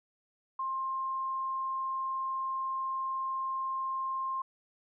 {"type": "tone", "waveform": "sine", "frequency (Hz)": 1059, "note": "C6", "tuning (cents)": 21, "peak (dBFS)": -31, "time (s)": [0.59, 4.42], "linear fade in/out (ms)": 5, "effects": []}